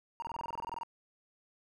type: tone bursts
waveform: triangle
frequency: 932.3 Hz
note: A#5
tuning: in tune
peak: -34 dBFS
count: 14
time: 0.2-0.833 s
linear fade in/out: 0 ms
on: 22 ms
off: 25 ms
type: click train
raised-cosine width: 1 ms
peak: -31 dBFS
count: 11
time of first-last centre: 0.27-0.742 s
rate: 21.2 Hz
effects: none